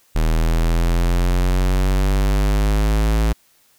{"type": "exponential sweep", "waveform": "square", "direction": "up", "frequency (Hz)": [39.36, 55], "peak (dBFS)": -15, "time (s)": [0.15, 3.33], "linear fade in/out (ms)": 10, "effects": ["white hiss -57 dBFS RMS until 3.78 s"]}